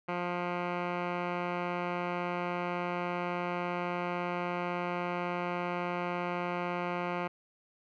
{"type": "tone with low-pass filter", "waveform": "10% pulse", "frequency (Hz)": 176.4, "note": "F3", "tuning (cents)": 18, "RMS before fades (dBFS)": -34, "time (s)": [0.08, 7.28], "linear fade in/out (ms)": 10, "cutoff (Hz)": 1900, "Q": 3, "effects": []}